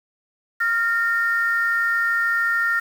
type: tone pair together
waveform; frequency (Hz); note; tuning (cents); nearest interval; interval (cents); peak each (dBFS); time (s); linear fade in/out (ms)
sine; 1396.9 / 1830; F6 / A#6; 0 / -32; perfect fourth; 468; -20; 0.6-2.8; 10
effects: tanh soft clip ceiling -10 dBFS + 7-bit